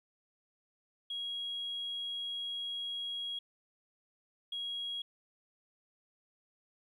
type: tone bursts at uneven times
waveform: sine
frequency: 3300 Hz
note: G#7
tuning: 12 cents flat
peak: -35 dBFS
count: 2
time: 1.1-3.39 / 4.52-5.02 s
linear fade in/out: 5 ms
effects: tanh soft clip ceiling -31 dBFS + 12-bit